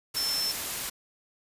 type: tone in noise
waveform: sine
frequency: 5330 Hz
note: E8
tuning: 18 cents sharp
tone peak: -27 dBFS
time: 0.16-0.52 s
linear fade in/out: 10 ms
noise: white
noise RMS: -33 dBFS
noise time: 0.14-0.9 s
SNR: +3 dB
effects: resampled to 32000 Hz